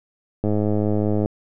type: click train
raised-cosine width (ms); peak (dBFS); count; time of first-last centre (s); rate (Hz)
2; -9; 87; 0.44-1.259; 105
effects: none